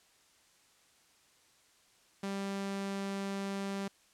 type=tone; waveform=sawtooth; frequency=196.9 Hz; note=G3; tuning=8 cents sharp; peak=-31 dBFS; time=2.23-3.88 s; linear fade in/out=5 ms; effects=white hiss -66 dBFS RMS until 4.13 s + low-pass 9000 Hz 12 dB/octave